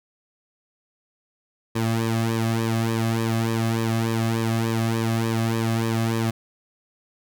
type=tone with flanger; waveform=sawtooth; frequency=113.6 Hz; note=A#2; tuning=44 cents flat; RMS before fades=-23 dBFS; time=1.75-6.31 s; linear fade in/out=10 ms; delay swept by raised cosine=1.4 to 2.15 ms; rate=3.4 Hz; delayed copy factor=-0.95; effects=none